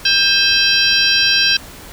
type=harmonic tone with a mistuned harmonic; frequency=795 Hz; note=G5; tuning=24 cents sharp; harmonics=2 / 3 / 4 / 5 / 6 / 7; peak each=-18 / -18 / -18 / -18 / -18 / -18 dBFS; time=0.05-1.57 s; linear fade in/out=5 ms; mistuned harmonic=3; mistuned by=+150 cents; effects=pink hiss -36 dBFS RMS until 1.92 s